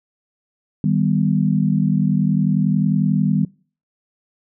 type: chord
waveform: sine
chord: Eb augmented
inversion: none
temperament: equal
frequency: 155.56 / 196 / 246.9 Hz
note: Eb3 / G3 / B3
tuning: 0 / 0 / 0 cents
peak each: -18 / -18 / -22 dBFS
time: 0.84-3.45 s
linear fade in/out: 2 ms
effects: noise-tail reverb RT60 0.4 s tail -23 dB re dry